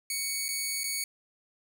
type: tone with dropouts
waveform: 10% pulse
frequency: 2231 Hz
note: C#7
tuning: 11 cents sharp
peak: -21 dBFS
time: 0.1-1.04 s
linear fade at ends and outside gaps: 2 ms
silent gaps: 0.483-0.488 / 0.835-0.84 s
effects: none